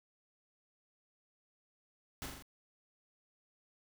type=noise with echo; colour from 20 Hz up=pink; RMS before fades=-42 dBFS; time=2.22-2.26 s; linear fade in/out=0 ms; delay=41 ms; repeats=4; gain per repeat=-3 dB; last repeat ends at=2.424 s; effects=none